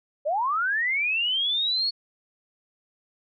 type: linear sweep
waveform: sine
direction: up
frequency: 554.4 to 4408 Hz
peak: -22 dBFS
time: 0.25-1.91 s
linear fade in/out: 20 ms
effects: none